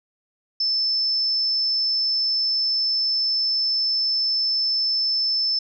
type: tone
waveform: sine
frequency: 5274 Hz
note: E8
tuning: in tune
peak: -19 dBFS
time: 0.6-5.59 s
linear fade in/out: 5 ms
effects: none